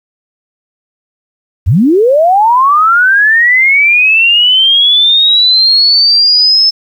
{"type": "linear sweep", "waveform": "sine", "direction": "up", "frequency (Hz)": [68, 5274], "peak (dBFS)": -4, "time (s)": [1.66, 6.71], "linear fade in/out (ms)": 20, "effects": ["7-bit"]}